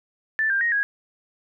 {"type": "tone with pitch steps", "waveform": "sine", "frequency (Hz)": [1762, 1591, 1872, 1650], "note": ["A6", "G6", "A#6", "G#6"], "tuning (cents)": [2, 25, 7, -12], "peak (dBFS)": -19, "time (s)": [0.39, 0.83], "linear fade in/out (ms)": 0, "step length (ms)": 110, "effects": []}